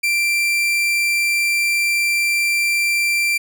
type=tone; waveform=40% pulse; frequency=2357 Hz; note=D7; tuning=6 cents sharp; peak=-15 dBFS; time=0.03-3.38 s; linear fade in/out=10 ms; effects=none